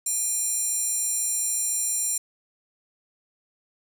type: tone with high-pass filter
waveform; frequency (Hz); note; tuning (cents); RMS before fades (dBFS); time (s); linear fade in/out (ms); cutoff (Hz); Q
square; 813; G#5; -37; -26; 0.06-2.18; 5; 8000; 7.2
effects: none